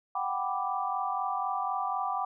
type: chord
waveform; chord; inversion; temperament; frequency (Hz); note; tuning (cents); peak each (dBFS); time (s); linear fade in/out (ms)
sine; G major seventh; third; equal; 740 / 784 / 987.8 / 1174.7; F#5 / G5 / B5 / D6; 0 / 0 / 0 / 0; -35 / -33 / -36 / -33; 0.15-2.25; 5
effects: none

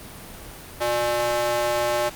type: tone with high-pass filter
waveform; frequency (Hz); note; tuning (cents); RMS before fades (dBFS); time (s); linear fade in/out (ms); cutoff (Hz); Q
square; 119.8; A#2; +48; -23; 0.8-2.1; 20; 590; 2.1
effects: pink hiss -40 dBFS RMS until 2.15 s + Opus 32 kbps

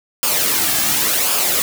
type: noise with flanger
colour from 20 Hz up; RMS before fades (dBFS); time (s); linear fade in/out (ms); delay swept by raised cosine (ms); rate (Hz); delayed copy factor
white; -17; 0.23-1.62; 0; 0.5 to 2.1; 0.91; -0.55
effects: none

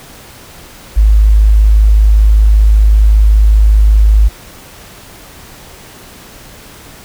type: tone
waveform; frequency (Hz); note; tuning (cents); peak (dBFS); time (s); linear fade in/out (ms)
sine; 52.6; G#1; +23; -3; 0.96-4.29; 20
effects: pink hiss -35 dBFS RMS until 7.04 s

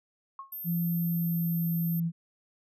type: tone with exponential decay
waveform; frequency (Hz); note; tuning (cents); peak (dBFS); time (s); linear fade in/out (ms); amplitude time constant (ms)
sine; 1086; C#6; -36; -35; 0.39-0.57; 2; 37
type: tone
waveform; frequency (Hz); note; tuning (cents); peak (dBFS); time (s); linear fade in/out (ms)
sine; 13290; G#9; 0; -36; 0.52-2; 5
type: tone with pitch glide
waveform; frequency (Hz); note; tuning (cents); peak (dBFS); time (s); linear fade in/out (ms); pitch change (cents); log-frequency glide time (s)
sine; 170 to 167.08; F3 to E3; -46 to +24; -26; 0.64-2.12; 50; -30; 0.8-1.65
effects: none

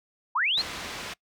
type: linear sweep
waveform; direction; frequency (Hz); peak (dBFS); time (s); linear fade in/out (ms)
sine; up; 849 to 4435; -22; 0.35-0.62; 10
type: low-pass noise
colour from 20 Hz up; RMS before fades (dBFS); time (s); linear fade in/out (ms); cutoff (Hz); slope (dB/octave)
white; -37; 0.57-1.14; 10; 3700; 12
effects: noise-tail reverb RT60 0.1 s tail -23 dB re dry

